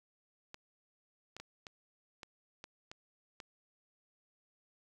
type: clicks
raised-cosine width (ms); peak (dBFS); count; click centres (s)
0.2; -29; 8; 0.544 / 1.366 / 1.4 / 1.668 / 2.232 / 2.641 / 2.915 / 3.402
effects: 10-bit